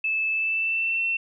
sine tone with pitch glide, 2620 to 2701 Hz, E7 to E7, -11 to +42 cents, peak -22 dBFS, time 0.04-1.17 s, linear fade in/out 5 ms, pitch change +53 cents, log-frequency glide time 0.3-1.04 s, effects none

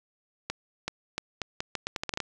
accelerating click train, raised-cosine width 0.2 ms, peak -13 dBFS, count 13, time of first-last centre 0.5-2.203 s, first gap 380 ms, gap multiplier 0.79, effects resampled to 24000 Hz + 7-bit

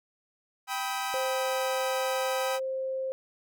sawtooth chord, G augmented, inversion none, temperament equal with one note detuned, 784 / 987.8 / 1272.9 Hz, G5 / B5 / D#6, 0 / 0 / +39 cents, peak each -29 / -32 / -32 dBFS, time 0.67-2.6 s, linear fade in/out 50 ms
sine tone with pitch glide, 523.3 to 527.2 Hz, C5 to C5, 0 to +13 cents, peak -29 dBFS, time 1.14-3.12 s, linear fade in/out 0 ms, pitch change +13 cents, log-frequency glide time 2.38-2.52 s
effects none

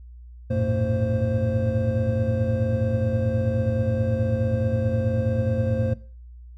triangle tone cluster, 91.9 / 107 / 116.4 / 226.5 / 524 Hz, F#2 / A2 / A#2 / A#3 / C5, -11 / -48 / -2 / -50 / +2 cents, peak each -25 dBFS, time 0.5-5.94 s, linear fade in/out 10 ms, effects noise-tail reverb RT60 0.4 s tail -18 dB re dry + added 60 Hz sine -40 dBFS peak until 6.57 s

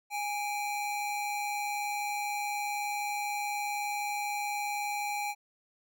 square tone pair together, 824 / 2333 Hz, G#5 / D7, -14 / -12 cents, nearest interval octave + tritone, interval 1802 cents, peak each -33 / -39 dBFS, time 0.1-5.35 s, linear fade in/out 50 ms, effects none

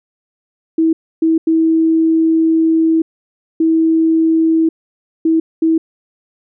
sine tone bursts at uneven times, 323.7 Hz, E4, 31 cents flat, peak -9 dBFS, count 6, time 0.78-0.93 / 1.22-1.38 / 1.47-3.02 / 3.6-4.69 / 5.25-5.4 / 5.62-5.78 s, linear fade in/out 5 ms, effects none

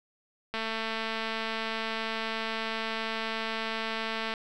click train, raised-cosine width 0.3 ms, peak -17 dBFS, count 848, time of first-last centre 0.54-4.338 s, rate 223 Hz, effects none

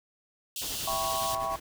pink high-pass noise, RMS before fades -35 dBFS, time 0.56-1.35 s, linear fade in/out 2 ms, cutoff 2700 Hz, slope 96 dB/octave
pink noise with tremolo, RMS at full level -40 dBFS, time 0.61-1.6 s, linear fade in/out 10 ms, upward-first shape sine, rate 10 Hz, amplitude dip 50%
sine chord, C# half-diminished seventh, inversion first, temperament equal, 659.3 / 784 / 987.8 / 1108.7 Hz, E5 / G5 / B5 / C#6, 0 / 0 / 0 / 0 cents, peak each -34 / -35 / -37 / -32 dBFS, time 0.87-1.56 s, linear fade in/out 5 ms
effects none

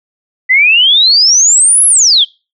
sine exponential two-way sweep, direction up then down, 1973 to 11180 to 3072 Hz, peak -4 dBFS, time 0.49-2.25 s, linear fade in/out 20 ms, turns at 1.86 s, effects noise-tail reverb RT60 0.3 s tail -25 dB re dry

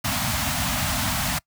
pink band-stop noise, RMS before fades -24 dBFS, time 0.04-1.39 s, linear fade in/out 10 ms, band 280 to 600 Hz, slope 96 dB/octave, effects noise-tail reverb RT60 0.1 s tail -25 dB re dry + high-pass 60 Hz 12 dB/octave

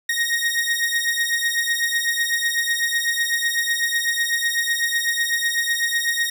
sawtooth beating tone pair, 1864.7 / 1872.7 Hz, A#6 / A#6, 0 / +7 cents, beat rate 8 Hz, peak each -19 dBFS, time 0.09-6.3 s, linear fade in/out 5 ms, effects none

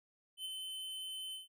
square tone with ADSR envelope, 3059 Hz, G7, 43 cents flat, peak -39 dBFS, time 0.37-1.48 s, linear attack 80 ms, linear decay 18 ms, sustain -3 dB, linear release 150 ms, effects none

